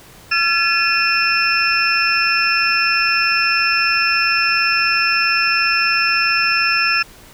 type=tone cluster; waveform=sine; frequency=1360 / 1716 / 2470 / 2693 / 5310 Hz; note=F6 / A6 / D#7 / E7 / E8; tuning=-46 / -44 / -13 / +36 / +12 cents; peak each=-20 dBFS; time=0.31-7.03 s; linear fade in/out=10 ms; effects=pink hiss -43 dBFS RMS until 7.33 s